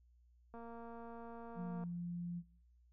click train, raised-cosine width 1 ms, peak -39 dBFS, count 302, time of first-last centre 0.54-1.837 s, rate 232 Hz
sine tone with pitch glide, 178.3 to 173.62 Hz, F3 to F3, +36 to -10 cents, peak -40 dBFS, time 1.55-2.43 s, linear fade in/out 50 ms, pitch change -46 cents, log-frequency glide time 1.66-1.85 s
effects noise-tail reverb RT60 0.6 s tail -22 dB re dry + added 60 Hz sine -65 dBFS peak until 2.92 s

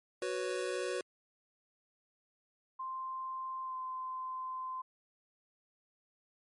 square chord, F# suspended fourth, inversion none, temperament just, 370 / 493.3 / 555 Hz, F#4 / B4 / C#5, 0 / -2 / +2 cents, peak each -38 / -39 / -41 dBFS, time 0.22-1.01 s, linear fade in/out 2 ms
sine tone with pitch glide, 1046 to 1034 Hz, C6 to C6, -1 to -21 cents, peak -37 dBFS, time 2.79-4.82 s, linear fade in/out 10 ms, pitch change -20 cents, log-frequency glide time 3.63-3.75 s
effects MP3 48 kbps

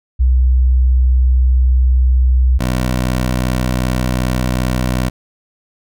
sine / 15% pulse tone pair in turn, 63.2 / 62.62 Hz, B1 / B1, +41 / +25 cents, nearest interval unison, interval 16 cents, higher first, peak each -8 dBFS, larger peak neither, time 0.19-2.59 / 2.59-5.1 s, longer second, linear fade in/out 20 ms, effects none

